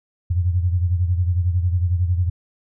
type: beating tone pair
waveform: sine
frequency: 87.31 / 98.31 Hz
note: F2 / G2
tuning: 0 / +5 cents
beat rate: 11 Hz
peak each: -17 / -24 dBFS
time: 0.3-2.3 s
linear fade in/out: 10 ms
effects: none